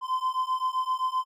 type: beating tone pair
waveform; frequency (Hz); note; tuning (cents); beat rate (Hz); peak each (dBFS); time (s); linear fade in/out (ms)
triangle; 1025 / 1032.7; C6 / C6; -36 / -23; 7.7; -27 / -26; 0.01-1.25; 50
effects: none